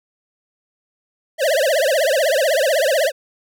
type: tone with vibrato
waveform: square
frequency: 587.3 Hz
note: D5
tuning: in tune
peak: -15 dBFS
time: 1.38-3.12 s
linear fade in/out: 50 ms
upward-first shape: triangle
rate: 16 Hz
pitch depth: 270 cents each way
effects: none